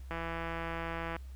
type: click train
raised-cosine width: 0.5 ms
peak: -23 dBFS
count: 176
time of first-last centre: 0.11-1.164 s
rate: 166 Hz
effects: added 65 Hz sine -43 dBFS peak until 1.35 s + pink hiss -64 dBFS RMS until 1.35 s